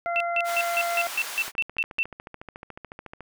harmonic tone, 688 Hz, F5, 26 cents flat, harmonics 1 / 2 / 3, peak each -26 / -32 / -36 dBFS, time 0.06-1.07 s, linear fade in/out 0 ms
sine tone bursts, 2679 Hz, E7, 27 cents sharp, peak -21 dBFS, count 10, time 0.16-2.03 s, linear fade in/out 0 ms, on 43 ms, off 160 ms
pink high-pass noise, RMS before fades -35 dBFS, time 0.44-1.52 s, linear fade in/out 50 ms, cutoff 990 Hz, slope 12 dB/octave
click train, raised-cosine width 0.5 ms, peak -24 dBFS, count 25, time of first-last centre 1.48-3.207 s, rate 13.9 Hz
effects none

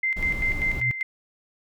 sine tone with tremolo, 2082 Hz, C7, 9 cents flat, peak -21 dBFS, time 0.03-1.03 s, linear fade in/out 5 ms, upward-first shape square, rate 5.1 Hz, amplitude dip 65%
brown noise, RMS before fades -30 dBFS, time 0.16-0.81 s, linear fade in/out 10 ms
sine tone with exponential growth, 123.47 Hz, B2, in tune, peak -23 dBFS, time 0.46-0.91 s, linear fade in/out 0 ms, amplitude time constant 97 ms
effects none

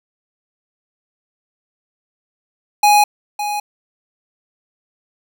square tone with echo, 830.6 Hz, G#5, in tune, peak -9 dBFS, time 2.83-3.04 s, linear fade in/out 5 ms, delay 560 ms, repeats 1, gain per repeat -11 dB, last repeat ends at 3.6 s, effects none

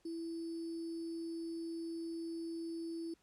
sine tone with sample-and-hold, 331.1 Hz, E4, 8 cents sharp, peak -39 dBFS, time 0.05-3.14 s, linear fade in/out 5 ms, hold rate 4900 Hz, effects pink hiss -73 dBFS RMS until 3.22 s + low-pass 10000 Hz 12 dB/octave

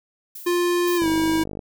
violet noise with exponential decay, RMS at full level -35 dBFS, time 0.35-1.04 s, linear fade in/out 5 ms, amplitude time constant 150 ms
square tone with pitch glide, 351 to 321.9 Hz, F4 to E4, +9 to -41 cents, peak -19 dBFS, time 0.46-1.44 s, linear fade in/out 10 ms, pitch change -150 cents, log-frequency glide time 0.96-1.07 s
violet noise, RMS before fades -33 dBFS, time 0.87-0.98 s, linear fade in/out 5 ms
click train, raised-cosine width 2 ms, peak -19 dBFS, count 30, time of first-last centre 1.02-1.592 s, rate 50.7 Hz
effects none

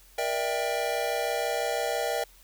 square chord, E half-diminished seventh, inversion second, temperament just, 474.7 / 593.3 / 659.3 / 791.1 Hz, Bb4 / D5 / E5 / G5, +31 / +18 / 0 / +16 cents, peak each -33 dBFS, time 0.18-2.24 s, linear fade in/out 5 ms, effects added 43 Hz sine -56 dBFS peak until 2.43 s + white hiss -57 dBFS RMS until 2.43 s

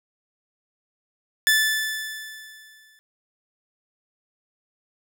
sawtooth tone with exponential decay, 1749 Hz, A6, 11 cents flat, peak -11 dBFS, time 1.47-2.99 s, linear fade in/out 0 ms, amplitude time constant 330 ms, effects none

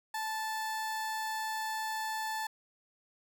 30% pulse tone, 877 Hz, A5, 6 cents flat, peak -31 dBFS, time 0.14-2.47 s, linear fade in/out 5 ms, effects none

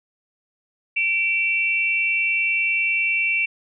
sine tone pair together, 2330 / 2700 Hz, D7 / E7, -14 / +41 cents, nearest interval minor third, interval 255 cents, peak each -21 dBFS, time 0.96-3.46 s, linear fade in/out 10 ms, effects none

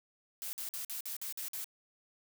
blue noise bursts, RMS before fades -40 dBFS, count 8, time 0.42-1.643 s, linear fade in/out 0 ms, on 110 ms, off 49 ms, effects none

